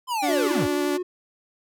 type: linear sweep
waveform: square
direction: down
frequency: 1046.5 to 57 Hz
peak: -24 dBFS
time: 0.07-0.68 s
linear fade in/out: 50 ms
type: tone with vibrato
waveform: sawtooth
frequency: 290.8 Hz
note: D4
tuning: 17 cents flat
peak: -20 dBFS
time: 0.22-0.98 s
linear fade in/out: 20 ms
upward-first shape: sine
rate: 11 Hz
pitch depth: 13 cents each way
type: tone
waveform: triangle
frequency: 361.7 Hz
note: F#4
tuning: 39 cents flat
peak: -23 dBFS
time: 0.28-1.03 s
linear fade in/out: 10 ms
effects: none